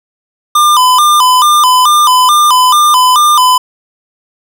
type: tone with vibrato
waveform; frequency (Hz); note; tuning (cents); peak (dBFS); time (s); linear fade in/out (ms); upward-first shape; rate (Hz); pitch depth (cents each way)
square; 1100; C#6; -14; -5; 0.55-3.58; 5; square; 2.3; 150
effects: none